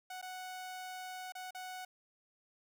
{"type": "tone with dropouts", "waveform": "sawtooth", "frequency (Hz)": 740, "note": "F#5", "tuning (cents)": 0, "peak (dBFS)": -39, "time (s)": [0.1, 1.85], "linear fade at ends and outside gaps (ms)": 5, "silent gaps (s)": [[0.215, 0.225], [1.322, 1.351], [1.508, 1.547]], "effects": []}